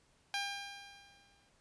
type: tone with exponential decay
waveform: 10% pulse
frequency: 801 Hz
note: G5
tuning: 37 cents sharp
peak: -25 dBFS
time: 0.34-1.49 s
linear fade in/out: 1 ms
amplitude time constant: 250 ms
effects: pink hiss -70 dBFS RMS until 1.6 s + resampled to 22050 Hz